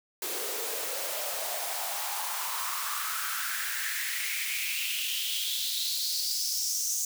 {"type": "noise with high-pass filter sweep", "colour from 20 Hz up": "white", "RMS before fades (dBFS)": -32, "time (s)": [0.22, 7.05], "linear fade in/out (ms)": 2, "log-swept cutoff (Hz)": [380, 6500], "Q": 4.9, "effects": []}